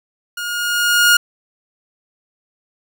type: tone with level ramp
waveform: sawtooth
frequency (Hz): 1429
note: F6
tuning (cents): +39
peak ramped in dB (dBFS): -20 to -4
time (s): 0.37-1.17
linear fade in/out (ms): 5
effects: none